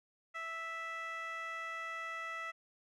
15% pulse tone with band-pass filter, 658 Hz, E5, 3 cents flat, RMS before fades -42 dBFS, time 0.34-2.52 s, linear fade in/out 20 ms, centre 1700 Hz, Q 1.9, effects none

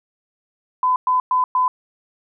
sine tone bursts, 1010 Hz, B5, 39 cents sharp, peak -14 dBFS, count 4, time 0.83-1.68 s, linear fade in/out 2 ms, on 130 ms, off 110 ms, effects none

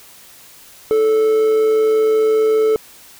triangle tone with amplitude modulation, 437.3 Hz, A4, 11 cents flat, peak -8 dBFS, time 0.91-2.76 s, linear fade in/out 0 ms, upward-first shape sine, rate 126 Hz, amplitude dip 30%, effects white hiss -43 dBFS RMS until 3.19 s

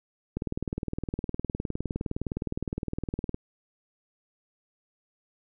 click train, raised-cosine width 3 ms, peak -17 dBFS, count 59, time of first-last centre 0.37-3.344 s, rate 19.5 Hz, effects none

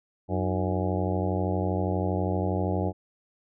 harmonic tone with a mistuned harmonic, 92.5 Hz, F#2, in tune, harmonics 1 / 2 / 3 / 4 / 5 / 6 / 7 / 8 / 9, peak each -28 / -31 / -33 / -34 / -35 / -36 / -36 / -37 / -38 dBFS, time 0.28-2.93 s, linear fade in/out 50 ms, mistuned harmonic 3, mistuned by +140 cents, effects none

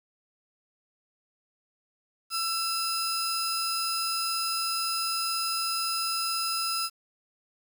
sawtooth tone pair together, 1339 / 5019 Hz, E6 / D#8, +27 / +14 cents, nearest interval octave + major seventh, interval 2287 cents, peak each -27 dBFS, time 2.3-6.9 s, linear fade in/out 50 ms, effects 9-bit

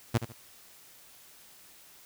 sawtooth tone with echo, 116.8 Hz, A#2, 4 cents sharp, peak -18 dBFS, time 0.14-0.18 s, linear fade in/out 10 ms, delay 74 ms, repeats 2, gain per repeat -11 dB, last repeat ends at 0.328 s, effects white hiss -55 dBFS RMS until 2.05 s

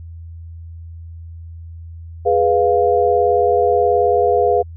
sine chord, F diminished, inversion first, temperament equal, 415.3 / 493.9 / 698.5 Hz, Ab4 / Cb5 / F5, 0 / 0 / 0 cents, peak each -16 dBFS, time 2.25-4.63 s, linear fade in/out 20 ms, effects added 83 Hz sine -31 dBFS peak until 4.76 s

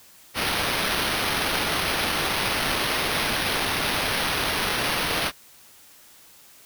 white noise with sample-and-hold, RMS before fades -25 dBFS, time 0.34-5.32 s, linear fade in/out 50 ms, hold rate 7350 Hz, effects white hiss -51 dBFS RMS until 6.65 s

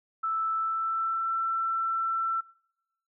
sine tone with pitch glide, 1318.5 to 1340 Hz, E6 to E6, 0 to +28 cents, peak -26 dBFS, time 0.23-2.41 s, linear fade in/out 10 ms, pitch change +28 cents, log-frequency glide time 0.54-1.29 s, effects noise-tail reverb RT60 0.9 s tail -24 dB re dry

